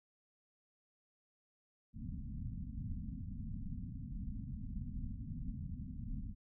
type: low-pass noise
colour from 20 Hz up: pink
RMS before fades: -43 dBFS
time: 1.93-6.35 s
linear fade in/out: 50 ms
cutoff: 260 Hz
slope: 96 dB/octave
effects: none